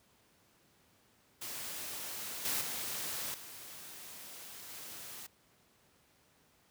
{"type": "noise with level steps", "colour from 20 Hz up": "white", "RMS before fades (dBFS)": [-42, -34, -39, -49, -47], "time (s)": [1.41, 5.27], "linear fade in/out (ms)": 10, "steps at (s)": [2.45, 2.61, 3.34, 4.69], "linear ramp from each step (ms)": 2, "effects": ["pink hiss -68 dBFS RMS until 6.7 s", "high-pass 80 Hz 12 dB/octave"]}